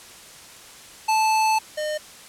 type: tone pair in turn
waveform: square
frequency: 875 / 609 Hz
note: A5 / D#5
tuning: -10 / -37 cents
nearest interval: tritone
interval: 627 cents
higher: first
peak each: -18 / -25 dBFS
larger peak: first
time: 1.08-1.59 / 1.77-1.98 s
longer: first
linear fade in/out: 10 ms
effects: white hiss -44 dBFS RMS until 2.28 s + low-pass 10000 Hz 12 dB/octave